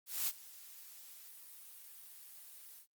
blue noise with ADSR envelope, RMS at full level -34 dBFS, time 0.06-2.87 s, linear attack 210 ms, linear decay 47 ms, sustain -20 dB, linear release 93 ms, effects noise-tail reverb RT60 0.1 s tail -25 dB re dry + Opus 48 kbps

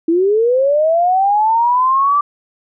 sine linear sweep, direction up, 320 to 1174.7 Hz, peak -10 dBFS, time 0.08-2.21 s, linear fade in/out 5 ms, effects none

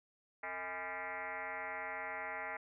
sine tone with frequency modulation, 1381 Hz, F6, 20 cents flat, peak -39 dBFS, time 0.43-2.57 s, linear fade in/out 5 ms, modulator 186 Hz, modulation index 4.4, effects none

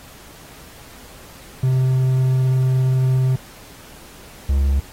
triangle tone pair in turn, 129.8 / 68.76 Hz, C3 / C#2, -13 / -13 cents, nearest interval major seventh, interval 1100 cents, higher first, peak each -12 dBFS, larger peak neither, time 1.63-3.36 / 4.49-4.8 s, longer first, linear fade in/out 5 ms, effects pink hiss -43 dBFS RMS until 4.92 s + AAC 48 kbps

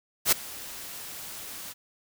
white noise with ADSR envelope, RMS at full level -18 dBFS, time 0.25-1.74 s, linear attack 71 ms, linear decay 8 ms, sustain -22 dB, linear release 29 ms, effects none

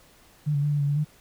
sine tone with pitch steps, 149.4 / 142.6 / 147.2 / 146 / 142.5 / 144.3 / 151 Hz, D3 / C#3 / D3 / D3 / C#3 / D3 / D3, +30 / +49 / +4 / -10 / +48 / -30 / +48 cents, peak -21 dBFS, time 0.46-1.048 s, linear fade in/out 20 ms, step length 84 ms, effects pink hiss -56 dBFS RMS until 1.2 s

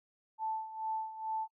sine tone with tremolo, 880 Hz, A5, in tune, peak -32 dBFS, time 0.38-1.48 s, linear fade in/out 50 ms, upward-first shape sine, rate 2.3 Hz, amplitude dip 75%, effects noise-tail reverb RT60 0.1 s tail -23 dB re dry

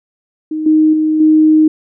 sine tone with level steps, 311.1 Hz, D#4, in tune, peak -16 / -6 / -10 / -5 dBFS, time 0.51-1.68 s, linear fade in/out 5 ms, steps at 0.66 / 0.93 / 1.2 s, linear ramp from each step 5 ms, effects none

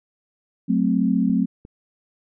sine chord, F# diminished, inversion none, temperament equal, 185 / 220 / 261.6 Hz, F#3 / A3 / C4, 0 / 0 / 0 cents, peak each -21 dBFS, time 0.68-1.46 s, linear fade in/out 20 ms
clicks, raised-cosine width 3 ms, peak -28 / -28 dBFS, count 2, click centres 1.299 / 1.651 s
effects none

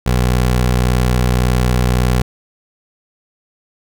20% pulse tone, 61.8 Hz, B1, 2 cents sharp, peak -7 dBFS, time 0.06-2.22 s, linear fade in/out 5 ms, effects none

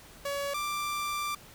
sawtooth tone pair in turn, 564 / 1179.3 Hz, C#5 / D6, +30 / +7 cents, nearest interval octave + minor second, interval 1277 cents, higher second, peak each -27 dBFS, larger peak neither, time 0.25-0.54 / 0.54-1.35 s, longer second, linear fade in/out 5 ms, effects pink hiss -52 dBFS RMS until 1.54 s

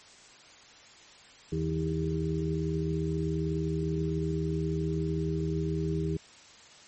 harmonic tone, 80.1 Hz, E2, 49 cents flat, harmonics 1 / 2 / 4 / 5, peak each -35 / -30 / -35 / -34 dBFS, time 1.52-6.17 s, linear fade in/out 5 ms, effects white hiss -53 dBFS RMS until 6.87 s + MP3 32 kbps

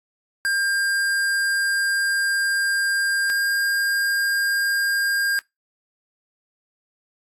square tone pair in turn, 1601 / 1608.7 Hz, G6 / G6, +36 / +44 cents, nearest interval unison, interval 8 cents, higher second, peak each -20 / -20 dBFS, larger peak neither, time 0.45-3.3 / 3.3-5.39 s, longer first, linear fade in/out 0 ms, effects noise-tail reverb RT60 0.2 s tail -26 dB re dry + AAC 64 kbps

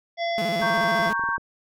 harmonic tone, 681 Hz, F5, 44 cents flat, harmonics 1 / 3 / 5 / 7 / 8, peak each -24 / -31 / -35 / -43 / -40 dBFS, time 0.17-1.12 s, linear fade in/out 50 ms
sawtooth tone with vibrato, 190 Hz, F#3, 46 cents sharp, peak -24 dBFS, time 0.38-1.13 s, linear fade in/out 0 ms, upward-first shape square, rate 14 Hz, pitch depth 210 cents each way
sine chord, G diminished, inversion first, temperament equal, 932.3 / 1108.7 / 1568 Hz, Bb5 / Db6 / G6, 0 / 0 / 0 cents, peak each -29 / -27 / -25 dBFS, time 0.61-1.38 s, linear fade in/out 20 ms
clicks, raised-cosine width 2 ms, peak -28 dBFS, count 10, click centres 0.614 / 0.777 / 0.836 / 0.998 / 1.075 / 1.109 / 1.195 / 1.238 / 1.289 / 1.38 s
effects none

